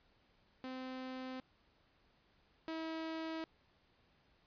sawtooth tone pair in turn, 258.5 / 322.2 Hz, C4 / E4, -21 / -39 cents, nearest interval major third, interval 382 cents, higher second, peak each -39 / -36 dBFS, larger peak second, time 0.64-1.4 / 2.68-3.44 s, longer neither, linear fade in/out 0 ms, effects pink hiss -72 dBFS RMS until 4.46 s + resampled to 11025 Hz

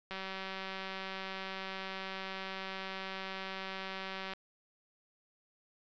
click train, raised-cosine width 0.3 ms, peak -25 dBFS, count 808, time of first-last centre 0.11-4.335 s, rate 191 Hz, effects resampled to 16000 Hz

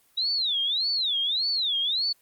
sine tone with vibrato, 3801 Hz, A#7, 33 cents sharp, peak -23 dBFS, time 0.17-2.13 s, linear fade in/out 10 ms, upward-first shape sine, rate 1.7 Hz, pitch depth 290 cents each way, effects white hiss -63 dBFS RMS until 2.21 s + Opus 24 kbps

